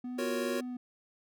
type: tone with vibrato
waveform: triangle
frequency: 246.9 Hz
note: B3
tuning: in tune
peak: -34 dBFS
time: 0.04-0.77 s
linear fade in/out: 5 ms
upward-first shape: sine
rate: 2.1 Hz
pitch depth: 19 cents each way
type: chord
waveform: square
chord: Gb major seventh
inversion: third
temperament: equal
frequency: 349.2 / 370 / 466.2 / 554.4 Hz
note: F4 / Gb4 / Bb4 / Db5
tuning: 0 / 0 / 0 / 0 cents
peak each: -40 / -37 / -39 / -37 dBFS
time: 0.18-0.61 s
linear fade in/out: 10 ms
effects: none